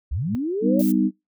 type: linear sweep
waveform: sine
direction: up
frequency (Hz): 51.91 to 589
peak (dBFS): -22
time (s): 0.11-0.82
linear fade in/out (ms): 10
type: tone with exponential growth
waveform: sine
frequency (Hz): 110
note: A2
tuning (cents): 0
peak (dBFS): -22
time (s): 0.18-0.35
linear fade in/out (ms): 0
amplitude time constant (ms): 35
type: chord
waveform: sine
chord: G augmented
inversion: none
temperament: equal with one note detuned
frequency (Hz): 196 / 250.7 / 311.1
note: G3 / B3 / D#4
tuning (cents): 0 / +26 / 0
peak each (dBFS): -21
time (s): 0.61-1.11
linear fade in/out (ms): 50
type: noise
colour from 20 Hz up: violet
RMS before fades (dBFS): -33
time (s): 0.79-0.92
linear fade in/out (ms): 5
effects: noise-tail reverb RT60 0.2 s tail -24 dB re dry